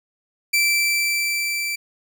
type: tone with level ramp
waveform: sawtooth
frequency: 2335 Hz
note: D7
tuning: 11 cents flat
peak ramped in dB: -12 to -20 dBFS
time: 0.53-1.76 s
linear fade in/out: 10 ms
effects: none